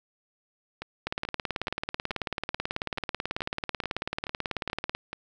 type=two click trains; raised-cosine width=0.3 ms; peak=-19 / -13 dBFS; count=11 / 72; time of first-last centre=0.82-5.13 / 1.07-4.95 s; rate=2.32 / 18.3 Hz; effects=none